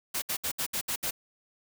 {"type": "noise bursts", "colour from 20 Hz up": "white", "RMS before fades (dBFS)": -31, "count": 7, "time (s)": [0.14, 1.109], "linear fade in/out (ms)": 10, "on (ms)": 81, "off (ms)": 67, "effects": []}